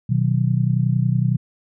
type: chord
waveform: sine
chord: B major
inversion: none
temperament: just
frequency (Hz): 123.47 / 154.34 / 185.21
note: B2 / D#3 / F#3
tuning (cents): 0 / -14 / +2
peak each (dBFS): -18 / -21 / -23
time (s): 0.09-1.37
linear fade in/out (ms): 10
effects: none